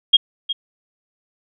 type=tone with echo; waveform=sine; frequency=3249 Hz; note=G#7; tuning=39 cents flat; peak=-6 dBFS; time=0.13-0.17 s; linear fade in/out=10 ms; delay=360 ms; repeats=1; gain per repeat=-13 dB; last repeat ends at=0.53 s; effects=none